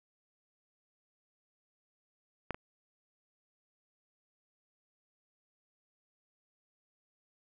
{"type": "clicks", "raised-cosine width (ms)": 0.5, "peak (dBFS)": [-19, -27], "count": 2, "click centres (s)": [2.507, 2.545], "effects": []}